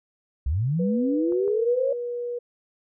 sine linear sweep, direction up, 59.2 to 559 Hz, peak -21 dBFS, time 0.46-1.93 s, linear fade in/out 5 ms
sine tone with pitch glide, 491.3 to 482.6 Hz, B4 to B4, -9 to -40 cents, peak -27 dBFS, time 0.79-2.39 s, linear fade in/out 10 ms, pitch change -31 cents, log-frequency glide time 1.38-1.5 s
clicks, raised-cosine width 1 ms, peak -30 dBFS, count 2, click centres 1.323 / 1.479 s
effects none

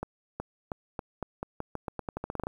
accelerating click train, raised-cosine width 1 ms, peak -19 dBFS, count 18, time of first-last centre 0.03-2.469 s, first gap 370 ms, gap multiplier 0.86, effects 9-bit

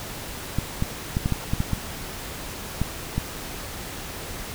clicks, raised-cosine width 5 ms, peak -10 dBFS, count 10, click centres 0.586 / 0.824 / 1.169 / 1.259 / 1.323 / 1.535 / 1.604 / 1.733 / 2.816 / 3.18 s, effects pink hiss -35 dBFS RMS until 4.54 s

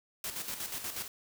white noise with tremolo, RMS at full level -37 dBFS, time 0.24-1.08 s, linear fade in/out 2 ms, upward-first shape square, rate 8.3 Hz, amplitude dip 55%, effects none

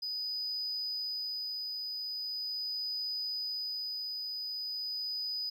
triangle tone with tremolo, 4978 Hz, D#8, in tune, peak -31 dBFS, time 0.02-5.5 s, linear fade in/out 10 ms, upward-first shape sine, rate 0.41 Hz, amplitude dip 30%, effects tanh soft clip ceiling -29 dBFS

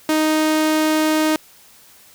sawtooth tone, 311.1 Hz, D#4, in tune, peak -11 dBFS, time 0.09-1.36 s, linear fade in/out 2 ms, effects white hiss -48 dBFS RMS until 2.14 s

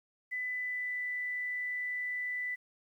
sine tone with pitch glide, 2000 to 1987.3 Hz, B6 to B6, +21 to +10 cents, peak -33 dBFS, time 0.31-2.56 s, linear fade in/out 20 ms, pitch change -11 cents, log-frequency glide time 0.46-1.02 s, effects 11-bit

